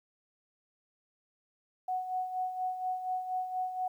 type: tone with tremolo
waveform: sine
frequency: 740 Hz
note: F#5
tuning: in tune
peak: -29 dBFS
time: 1.88-3.88 s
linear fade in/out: 5 ms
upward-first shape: sine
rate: 4.2 Hz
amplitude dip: 60%
effects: 11-bit